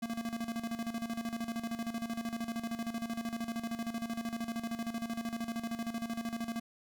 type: tone with tremolo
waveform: square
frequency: 230.5 Hz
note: A#3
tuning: 19 cents flat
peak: -34 dBFS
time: 0.02-6.6 s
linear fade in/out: 10 ms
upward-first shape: square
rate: 13 Hz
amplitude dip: 70%
effects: none